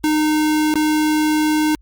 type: tone with dropouts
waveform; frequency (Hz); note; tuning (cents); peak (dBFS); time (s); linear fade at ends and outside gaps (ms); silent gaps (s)
square; 306.7; D#4; -25; -15; 0.04-1.75; 0; 0.74-0.756
effects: added 50 Hz sine -45 dBFS peak until 1.81 s + Opus 48 kbps